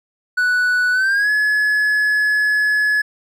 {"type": "tone with pitch glide", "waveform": "triangle", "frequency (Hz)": [1481, 1701.2], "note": ["F#6", "G#6"], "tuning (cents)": [1, 41], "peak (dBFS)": -12, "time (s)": [0.37, 3.02], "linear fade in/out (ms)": 10, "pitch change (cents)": 240, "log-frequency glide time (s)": [0.92, 1.3], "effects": []}